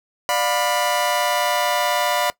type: chord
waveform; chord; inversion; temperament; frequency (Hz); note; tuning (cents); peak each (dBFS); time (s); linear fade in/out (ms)
sawtooth; B diminished; first; just; 592.7 / 711.2 / 987.8; D5 / F5 / B5; +16 / +31 / 0; -19; 0.29-2.3; 0
effects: noise-tail reverb RT60 0.1 s tail -20 dB re dry